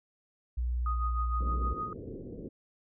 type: tone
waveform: sine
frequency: 60.7 Hz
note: B1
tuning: 29 cents flat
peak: -28 dBFS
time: 0.57-1.74 s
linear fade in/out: 10 ms
type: tone with tremolo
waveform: sine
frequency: 1244.5 Hz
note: D#6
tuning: in tune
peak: -31 dBFS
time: 0.86-1.93 s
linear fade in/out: 2 ms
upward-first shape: sine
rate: 6.5 Hz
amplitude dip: 65%
type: low-pass noise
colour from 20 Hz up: white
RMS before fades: -42 dBFS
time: 1.4-2.49 s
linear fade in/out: 10 ms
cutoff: 480 Hz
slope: 48 dB/octave
effects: none